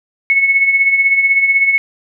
sine tone with tremolo, 2200 Hz, C#7, 14 cents flat, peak -6 dBFS, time 0.3-1.78 s, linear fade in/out 0 ms, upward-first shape triangle, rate 16 Hz, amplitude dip 65%, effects none

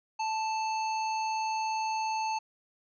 harmonic tone with a mistuned harmonic, 880 Hz, A5, in tune, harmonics 1 / 3 / 5 / 7, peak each -29 / -39 / -43 / -46 dBFS, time 0.19-2.39 s, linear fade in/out 10 ms, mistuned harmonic 7, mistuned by +60 cents, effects none

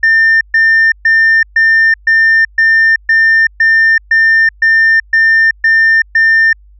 sine tone bursts, 1800 Hz, A6, 39 cents sharp, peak -3 dBFS, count 13, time 0.03-6.53 s, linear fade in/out 5 ms, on 380 ms, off 130 ms, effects tanh soft clip ceiling -3 dBFS + added 50 Hz sine -38 dBFS peak until 6.79 s

